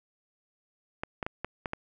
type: clicks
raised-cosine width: 0.5 ms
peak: -17 dBFS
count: 6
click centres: 1.035 / 1.228 / 1.265 / 1.446 / 1.658 / 1.734 s
effects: none